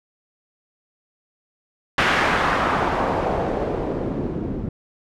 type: noise with low-pass filter sweep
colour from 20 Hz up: white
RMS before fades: -22 dBFS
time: 1.98-4.69 s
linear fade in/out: 2 ms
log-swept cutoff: 2000 to 240 Hz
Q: 1.3
effects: none